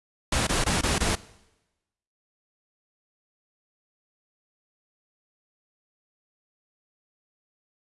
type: noise bursts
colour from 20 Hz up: pink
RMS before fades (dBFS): -24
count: 5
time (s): 0.32-1.154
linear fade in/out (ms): 5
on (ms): 150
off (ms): 21
effects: noise-tail reverb RT60 1.0 s tail -20 dB re dry + resampled to 24000 Hz